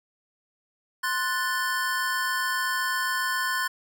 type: chord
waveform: square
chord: F# diminished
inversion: second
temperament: equal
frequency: 1046.5 / 1480 / 1760 Hz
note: C6 / F#6 / A6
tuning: 0 / 0 / 0 cents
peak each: -30 dBFS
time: 1.03-3.68 s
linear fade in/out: 10 ms
effects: none